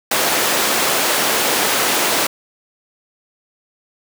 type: high-pass noise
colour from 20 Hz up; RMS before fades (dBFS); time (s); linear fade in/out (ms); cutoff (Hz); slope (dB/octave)
pink; -17; 0.11-2.27; 5; 380; 12
effects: none